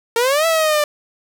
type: exponential two-way sweep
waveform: sawtooth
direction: up then down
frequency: 453.7 to 662 to 589 Hz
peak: -10 dBFS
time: 0.16-0.84 s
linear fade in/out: 2 ms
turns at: 0.46 s
effects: none